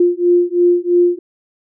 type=beating tone pair; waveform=sine; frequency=350 / 353 Hz; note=F4 / F4; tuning=+4 / +19 cents; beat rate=3 Hz; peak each=-13 dBFS; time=0-1.19 s; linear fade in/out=5 ms; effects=none